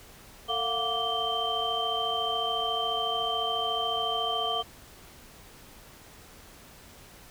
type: tone cluster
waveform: sine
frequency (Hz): 449.3 / 691 / 725 / 1165 / 3126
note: A4 / F5 / F#5 / D6 / G7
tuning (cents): +36 / -19 / -35 / -14 / -6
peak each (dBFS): -36 / -34 / -34 / -33 / -30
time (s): 0.48-4.63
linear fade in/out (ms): 20
effects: pink hiss -51 dBFS RMS until 7.3 s